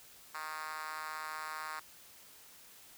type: tone with high-pass filter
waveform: 5% pulse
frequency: 155.56 Hz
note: D#3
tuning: in tune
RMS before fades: -42 dBFS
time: 0.34-1.8 s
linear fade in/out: 10 ms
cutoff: 1100 Hz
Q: 2.3
effects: white hiss -57 dBFS RMS until 2.97 s